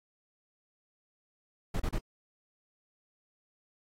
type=noise bursts; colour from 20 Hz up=brown; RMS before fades=-30 dBFS; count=3; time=1.74-1.984 s; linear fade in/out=5 ms; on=58 ms; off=35 ms; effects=AAC 48 kbps